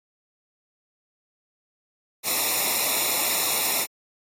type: noise with comb filter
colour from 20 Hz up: white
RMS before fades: -24 dBFS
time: 2.23-3.87 s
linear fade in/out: 50 ms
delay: 0.64 ms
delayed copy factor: -0.85
effects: AAC 48 kbps